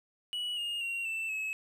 triangle tone with pitch steps, 2935 / 2842 / 2751 / 2664 / 2579 Hz, F#7 / F7 / F7 / E7 / E7, -15 / +30 / -27 / +18 / -39 cents, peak -31 dBFS, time 0.33-1.53 s, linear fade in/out 0 ms, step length 240 ms, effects none

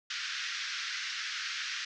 pink band-pass noise, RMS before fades -37 dBFS, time 0.1-1.85 s, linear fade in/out 5 ms, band 1400 to 6000 Hz, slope 48 dB/octave, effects none

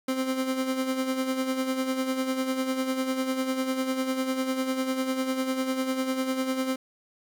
30% pulse tone with tremolo, 261.6 Hz, C4, in tune, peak -21 dBFS, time 0.08-6.76 s, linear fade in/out 5 ms, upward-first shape sine, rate 10 Hz, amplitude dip 55%, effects none

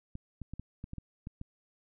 clicks, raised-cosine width 5 ms, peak -28 dBFS, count 9, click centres 0.154 / 0.417 / 0.536 / 0.596 / 0.841 / 0.934 / 0.983 / 1.271 / 1.414 s, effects none

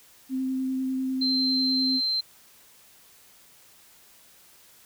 sine tone with vibrato, 261.6 Hz, C4, in tune, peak -25 dBFS, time 0.29-2.01 s, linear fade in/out 50 ms, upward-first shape sine, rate 10 Hz, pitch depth 11 cents each way
sine tone, 4119 Hz, C8, 28 cents flat, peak -23 dBFS, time 1.21-2.21 s, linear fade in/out 10 ms
effects white hiss -55 dBFS RMS until 4.85 s

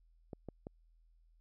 clicks, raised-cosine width 2 ms, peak -30 dBFS, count 3, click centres 0.332 / 0.487 / 0.669 s, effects added 41 Hz sine -64 dBFS peak until 1.4 s

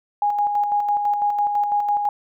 sine tone with tremolo, 824 Hz, G#5, 14 cents flat, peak -16 dBFS, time 0.22-2.09 s, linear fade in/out 2 ms, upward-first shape square, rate 6 Hz, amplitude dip 40%, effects none

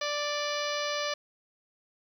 harmonic tone with a mistuned harmonic, 587.3 Hz, D5, in tune, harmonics 1 / 2 / 3 / 4 / 5 / 6 / 7 / 8 / 9 / 10, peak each -33 / -36 / -38 / -39 / -40 / -41 / -41 / -42 / -43 / -43 dBFS, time 0.01-1.14 s, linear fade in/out 5 ms, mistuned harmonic 9, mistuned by -64 cents, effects 10-bit

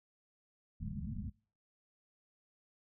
white low-pass noise, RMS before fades -41 dBFS, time 0.8-1.3 s, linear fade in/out 10 ms, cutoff 230 Hz, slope 96 dB/octave, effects noise-tail reverb RT60 0.4 s tail -23 dB re dry

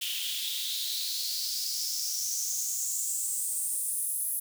white noise with high-pass filter sweep, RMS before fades -32 dBFS, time 0.01-4.4 s, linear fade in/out 10 ms, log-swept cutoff 3000 to 11000 Hz, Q 5.4, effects none

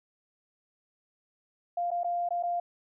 sine tone with dropouts, 698 Hz, F5, 1 cent flat, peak -27 dBFS, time 1.77-2.6 s, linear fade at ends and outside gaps 5 ms, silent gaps 1.906-1.914 / 2.034-2.044 / 2.289-2.306 / 2.427-2.434 s, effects none

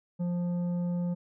sine tone with tanh clipping, 175.5 Hz, F3, 9 cents sharp, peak -29 dBFS, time 0.19-1.15 s, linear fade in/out 20 ms, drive 8 dB, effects none

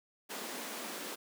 pink high-pass noise, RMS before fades -42 dBFS, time 0.29-1.16 s, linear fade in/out 20 ms, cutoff 210 Hz, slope 48 dB/octave, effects none

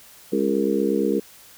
harmonic tone with a mistuned harmonic, 68.5 Hz, C#2, 20 cents flat, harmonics 3 / 4 / 5 / 6 / 7, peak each -25 / -25 / -25 / -25 / -25 dBFS, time 0.32-1.2 s, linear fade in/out 10 ms, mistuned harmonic 7, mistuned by -45 cents, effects white hiss -48 dBFS RMS until 1.57 s

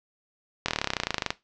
slowing click train, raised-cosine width 0.2 ms, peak -7 dBFS, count 21, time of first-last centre 0.66-1.305 s, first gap 24 ms, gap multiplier 1.03, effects noise-tail reverb RT60 0.2 s tail -17 dB re dry + low-pass 6000 Hz 12 dB/octave

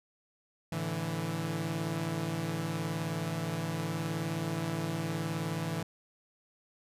sawtooth chord, A suspended fourth, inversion none, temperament equal with one note detuned, 110 / 145.65 / 164.81 Hz, A2 / D3 / E3, 0 / -14 / 0 cents, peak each -36 / -34 / -30 dBFS, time 0.72-5.83 s, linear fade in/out 5 ms, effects resampled to 32000 Hz

